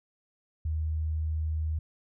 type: tone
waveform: sine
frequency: 78.4 Hz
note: D#2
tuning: 14 cents sharp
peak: -27 dBFS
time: 0.65-1.79 s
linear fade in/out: 5 ms
effects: none